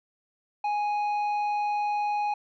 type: tone with tanh clipping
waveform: triangle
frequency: 830.6 Hz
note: G#5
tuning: in tune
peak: -26 dBFS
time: 0.64-2.34 s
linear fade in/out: 5 ms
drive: 11 dB
effects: none